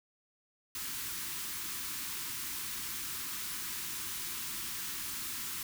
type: band-stop noise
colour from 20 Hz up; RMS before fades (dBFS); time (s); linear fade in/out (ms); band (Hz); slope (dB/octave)
white; -39; 0.75-5.63; 2; 380 to 940; 48
effects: none